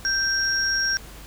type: tone pair together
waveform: sine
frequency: 1568 / 5588 Hz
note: G6 / F8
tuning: 0 / 0 cents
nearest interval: octave + minor seventh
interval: 2200 cents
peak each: -23 dBFS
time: 0.05-0.97 s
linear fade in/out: 0 ms
effects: added 50 Hz sine -43 dBFS peak until 1.26 s + pink hiss -44 dBFS RMS until 1.26 s